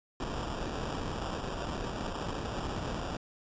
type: noise with sample-and-hold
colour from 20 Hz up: pink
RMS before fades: -36 dBFS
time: 0.2-3.17 s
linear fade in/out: 2 ms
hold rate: 2100 Hz
effects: resampled to 16000 Hz